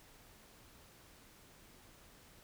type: silence
effects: pink hiss -61 dBFS RMS until 2.43 s